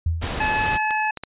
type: tone with exponential decay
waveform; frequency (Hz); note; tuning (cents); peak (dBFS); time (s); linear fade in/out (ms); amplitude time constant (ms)
sine; 82.6; E2; +4; -16; 0.06-0.57; 5; 110
type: noise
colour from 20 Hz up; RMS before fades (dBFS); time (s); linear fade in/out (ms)
pink; -27; 0.21-0.78; 20
type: harmonic tone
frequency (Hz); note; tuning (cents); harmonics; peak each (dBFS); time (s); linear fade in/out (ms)
860; A5; -40; 1 / 2 / 3; -22 / -25 / -27; 0.4-1.11; 5
type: clicks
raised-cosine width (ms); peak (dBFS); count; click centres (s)
0.3; -15 / -16 / -16; 3; 0.908 / 1.173 / 1.236
effects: resampled to 8000 Hz